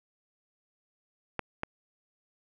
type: clicks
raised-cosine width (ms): 0.5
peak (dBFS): -15 / -16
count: 2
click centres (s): 1.393 / 1.634
effects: none